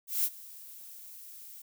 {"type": "noise with ADSR envelope", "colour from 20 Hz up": "violet", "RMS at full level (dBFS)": -27, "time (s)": [0.07, 1.62], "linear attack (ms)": 170, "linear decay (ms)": 53, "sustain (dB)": -21, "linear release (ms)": 5, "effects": []}